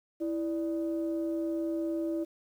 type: tone pair together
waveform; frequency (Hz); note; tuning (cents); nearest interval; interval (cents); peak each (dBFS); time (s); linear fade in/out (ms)
sine; 329.2 / 588; E4 / D5; -2 / +2; minor seventh; 1004; -29 / -36; 0.2-2.25; 20
effects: tanh soft clip ceiling -23 dBFS + 10-bit